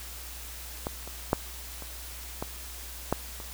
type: clicks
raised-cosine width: 1 ms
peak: -16 / -27 / -8 / -27 / -17 / -10 / -28 dBFS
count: 7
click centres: 0.869 / 1.076 / 1.331 / 1.823 / 2.425 / 3.126 / 3.402 s
effects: added 60 Hz sine -43 dBFS peak until 3.53 s + white hiss -43 dBFS RMS until 3.53 s